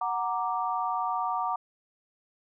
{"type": "chord", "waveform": "sine", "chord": "Gb augmented", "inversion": "none", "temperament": "equal", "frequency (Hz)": [740, 932.3, 1174.7], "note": ["Gb5", "Bb5", "D6"], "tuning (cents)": [0, 0, 0], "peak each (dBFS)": -31, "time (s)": [0.01, 1.56], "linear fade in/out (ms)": 5, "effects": []}